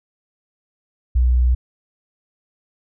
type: tone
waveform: sine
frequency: 61.74 Hz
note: B1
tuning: in tune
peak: -12 dBFS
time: 1.15-1.55 s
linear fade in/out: 10 ms
effects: none